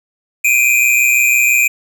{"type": "tone pair together", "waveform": "square", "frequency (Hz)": [2363, 2489], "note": ["D7", "D#7"], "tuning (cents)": [10, 0], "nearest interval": "minor second", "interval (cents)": 90, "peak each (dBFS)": -13, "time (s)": [0.44, 1.68], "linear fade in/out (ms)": 10, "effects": []}